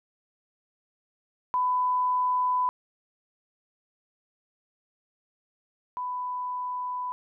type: tone pair in turn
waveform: sine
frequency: 1000 / 995.6 Hz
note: B5 / B5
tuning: +21 / +14 cents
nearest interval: unison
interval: 7 cents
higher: first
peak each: -22 / -29 dBFS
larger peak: first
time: 1.54-2.69 / 5.97-7.12 s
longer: neither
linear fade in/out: 0 ms
effects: none